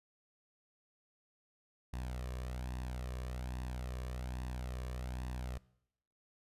sawtooth tone with flanger, 62.5 Hz, B1, 21 cents sharp, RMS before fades -41 dBFS, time 1.93-5.58 s, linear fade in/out 5 ms, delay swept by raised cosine 1.1 to 1.77 ms, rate 1.2 Hz, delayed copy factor +0.55, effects noise-tail reverb RT60 0.8 s tail -22 dB re dry + resampled to 32000 Hz

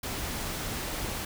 pink noise, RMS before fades -34 dBFS, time 0.03-1.25 s, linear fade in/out 5 ms, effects none

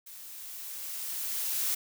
blue noise with level ramp, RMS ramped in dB -47 to -29 dBFS, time 0.06-1.75 s, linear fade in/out 10 ms, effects none

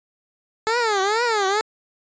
15% pulse tone with vibrato, 430 Hz, A4, 40 cents flat, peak -12 dBFS, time 0.67-1.61 s, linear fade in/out 0 ms, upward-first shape triangle, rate 2.2 Hz, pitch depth 240 cents each way, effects resampled to 16000 Hz

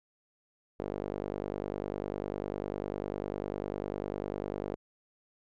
sawtooth tone with band-pass filter, 50 Hz, G1, 35 cents sharp, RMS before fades -37 dBFS, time 0.79-4.76 s, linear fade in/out 10 ms, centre 440 Hz, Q 1.6, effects none

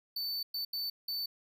square tone bursts at uneven times, 4524 Hz, C#8, 34 cents sharp, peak -34 dBFS, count 4, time 0.16-0.43 / 0.54-0.65 / 0.73-0.9 / 1.08-1.26 s, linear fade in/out 5 ms, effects none

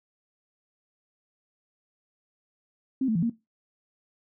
sine tone with pitch steps, 264.3 / 220.4 / 168.3 / 232 Hz, C4 / A3 / E3 / A#3, +18 / +3 / +36 / -8 cents, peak -22 dBFS, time 3.01-3.298 s, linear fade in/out 5 ms, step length 72 ms, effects noise-tail reverb RT60 0.2 s tail -17 dB re dry

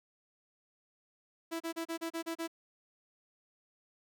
sawtooth tone bursts, 330.3 Hz, E4, 4 cents sharp, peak -31 dBFS, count 8, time 1.51-2.478 s, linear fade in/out 20 ms, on 93 ms, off 32 ms, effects none

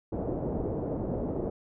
white low-pass noise, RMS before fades -32 dBFS, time 0.12-1.5 s, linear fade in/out 5 ms, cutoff 550 Hz, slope 24 dB/octave, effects none

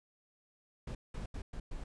brown noise bursts at uneven times, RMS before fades -41 dBFS, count 5, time 0.87-0.95 / 1.14-1.26 / 1.34-1.42 / 1.53-1.6 / 1.71-1.84 s, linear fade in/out 5 ms, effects resampled to 22050 Hz

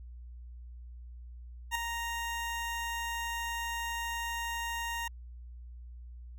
20% pulse tone with ADSR envelope, 932.3 Hz, A#5, in tune, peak -22 dBFS, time 1.71-5.08 s, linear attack 42 ms, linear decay 5 ms, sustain -7 dB, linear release 5 ms, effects added 60 Hz sine -44 dBFS peak until 6.38 s

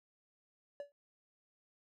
triangle tone with exponential decay, 573 Hz, D5, 43 cents flat, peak -35 dBFS, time 0.8-0.92 s, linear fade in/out 1 ms, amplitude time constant 26 ms, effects noise-tail reverb RT60 0.1 s tail -17 dB re dry

